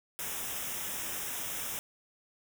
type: band-stop noise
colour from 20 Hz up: white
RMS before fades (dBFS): -37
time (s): 0.19-1.79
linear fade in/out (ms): 0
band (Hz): 3700 to 5200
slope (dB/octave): 96
effects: none